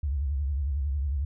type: tone with vibrato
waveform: sine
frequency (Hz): 70.2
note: C#2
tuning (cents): +22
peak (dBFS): -25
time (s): 0.03-1.25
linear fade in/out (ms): 5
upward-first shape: triangle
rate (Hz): 11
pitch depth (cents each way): 170
effects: none